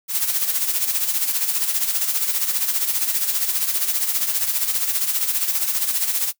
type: noise with tremolo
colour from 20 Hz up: blue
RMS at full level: -19 dBFS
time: 0.08-6.33 s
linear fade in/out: 50 ms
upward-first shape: sine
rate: 15 Hz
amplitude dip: 60%
effects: noise-tail reverb RT60 0.1 s tail -22 dB re dry